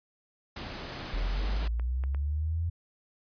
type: noise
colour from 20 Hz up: pink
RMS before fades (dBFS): -39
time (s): 0.56-1.68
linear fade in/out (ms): 5
type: clicks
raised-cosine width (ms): 0.5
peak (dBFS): -29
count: 5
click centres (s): 0.922 / 1.017 / 1.797 / 2.038 / 2.147
type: linear sweep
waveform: sine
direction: up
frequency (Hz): 39 to 85.9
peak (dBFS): -27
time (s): 1.13-2.7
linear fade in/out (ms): 10
effects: resampled to 11025 Hz